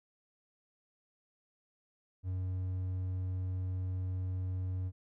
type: tone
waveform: triangle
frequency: 92.5 Hz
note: F#2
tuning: in tune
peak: -31 dBFS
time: 2.23-4.92 s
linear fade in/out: 50 ms
effects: none